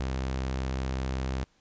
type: tone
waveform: sawtooth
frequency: 65.41 Hz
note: C2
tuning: in tune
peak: -25 dBFS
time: 0-1.44 s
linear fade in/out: 0 ms
effects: pink hiss -67 dBFS RMS until 1.6 s + resampled to 16000 Hz